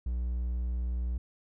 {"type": "tone", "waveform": "triangle", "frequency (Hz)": 60.6, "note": "B1", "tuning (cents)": -32, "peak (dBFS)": -27, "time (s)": [0.06, 1.18], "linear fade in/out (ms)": 5, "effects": []}